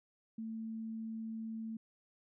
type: tone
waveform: sine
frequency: 223.1 Hz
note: A3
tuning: 24 cents sharp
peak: -39 dBFS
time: 0.38-1.77 s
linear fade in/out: 5 ms
effects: none